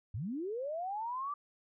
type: linear sweep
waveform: sine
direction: up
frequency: 84.2 to 1184 Hz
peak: -35 dBFS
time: 0.14-1.34 s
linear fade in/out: 5 ms
effects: none